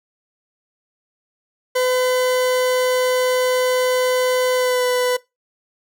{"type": "tone with pitch glide", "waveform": "40% pulse", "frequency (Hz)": [506, 498.2], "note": ["B4", "B4"], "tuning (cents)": [42, 15], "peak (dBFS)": -15, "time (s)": [1.75, 5.17], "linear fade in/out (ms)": 10, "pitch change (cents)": -27, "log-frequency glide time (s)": [4.55, 4.85], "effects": ["noise-tail reverb RT60 0.2 s tail -20 dB re dry"]}